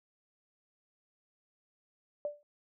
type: tone with exponential decay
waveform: sine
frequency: 587.3 Hz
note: D5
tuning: in tune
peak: -29 dBFS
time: 2.25-2.43 s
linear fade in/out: 1 ms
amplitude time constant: 38 ms
effects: none